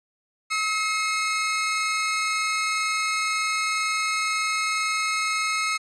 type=tone pair together; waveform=sawtooth; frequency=1285 / 2149 Hz; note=E6 / C7; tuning=-45 / +46 cents; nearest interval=major sixth; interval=891 cents; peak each=-22 dBFS; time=0.5-5.78 s; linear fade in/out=20 ms; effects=resampled to 22050 Hz